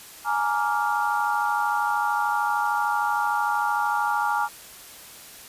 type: chord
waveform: sine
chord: Bb dominant seventh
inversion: third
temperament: just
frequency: 839.1 / 932.3 / 1165.4 / 1398.5 Hz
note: Ab5 / Bb5 / D6 / F6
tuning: +18 / 0 / -14 / +2 cents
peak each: -25 / -27 / -29 / -27 dBFS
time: 0.24-4.49 s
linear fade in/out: 50 ms
effects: white hiss -44 dBFS RMS until 5.48 s + resampled to 32000 Hz